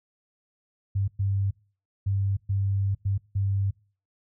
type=tone bursts at uneven times; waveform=sine; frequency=98.5 Hz; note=G2; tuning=9 cents sharp; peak=-22 dBFS; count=6; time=0.95-1.08 / 1.19-1.51 / 2.06-2.37 / 2.49-2.95 / 3.05-3.18 / 3.35-3.71 s; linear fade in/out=10 ms; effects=noise-tail reverb RT60 0.4 s tail -24 dB re dry